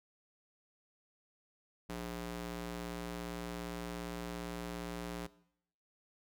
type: tone with high-pass filter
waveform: square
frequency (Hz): 58.7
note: A#1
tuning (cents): +13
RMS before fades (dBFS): -42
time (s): 1.89-5.27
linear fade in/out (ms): 10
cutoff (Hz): 150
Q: 0.7
effects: noise-tail reverb RT60 0.7 s tail -19 dB re dry